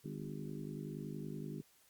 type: harmonic tone with a mistuned harmonic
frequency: 50.6 Hz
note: G#1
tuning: 44 cents flat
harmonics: 3 / 4 / 5 / 6 / 7 / 8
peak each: -45 / -47 / -49 / -51 / -52 / -53 dBFS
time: 0.04-1.62 s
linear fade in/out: 10 ms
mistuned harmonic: 7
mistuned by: +31 cents
effects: white hiss -68 dBFS RMS until 1.89 s + Opus 48 kbps